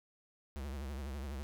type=tone with vibrato; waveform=square; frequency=69.3 Hz; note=C#2; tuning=in tune; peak=-40 dBFS; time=0.56-1.43 s; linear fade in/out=0 ms; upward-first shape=triangle; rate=12 Hz; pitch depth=160 cents each way; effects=none